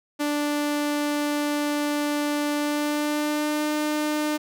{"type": "tone with pitch glide", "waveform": "sawtooth", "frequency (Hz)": [293.7, 301.6], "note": ["D4", "D4"], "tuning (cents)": [0, 46], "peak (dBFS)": -19, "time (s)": [0.19, 4.38], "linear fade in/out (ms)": 20, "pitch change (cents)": 46, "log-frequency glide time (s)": [2.55, 3.69], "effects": []}